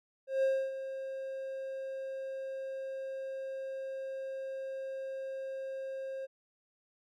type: tone with ADSR envelope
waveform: triangle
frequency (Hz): 534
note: C5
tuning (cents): +35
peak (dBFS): -23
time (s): 0.27-6.27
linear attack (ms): 160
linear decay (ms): 280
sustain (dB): -12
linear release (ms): 26
effects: none